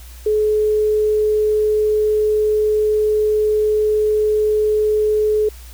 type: tone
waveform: sine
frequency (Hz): 426.5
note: G#4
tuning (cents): +46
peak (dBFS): -13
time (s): 0.26-5.49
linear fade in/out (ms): 5
effects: added 60 Hz sine -35 dBFS peak until 5.73 s + white hiss -44 dBFS RMS until 5.73 s